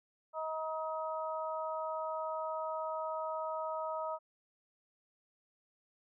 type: harmonic tone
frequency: 316.5 Hz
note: D#4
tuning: 30 cents sharp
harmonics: 2 / 3 / 4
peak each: -38 / -40 / -41 dBFS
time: 0.33-4.19 s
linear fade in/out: 50 ms
effects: none